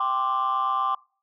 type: chord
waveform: sine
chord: G suspended fourth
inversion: none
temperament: equal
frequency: 784 / 1046.5 / 1174.7 Hz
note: G5 / C6 / D6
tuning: 0 / 0 / 0 cents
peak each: -28 / -25 / -23 dBFS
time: 0-0.95 s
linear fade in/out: 5 ms
effects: noise-tail reverb RT60 0.4 s tail -24 dB re dry + tanh soft clip ceiling -17 dBFS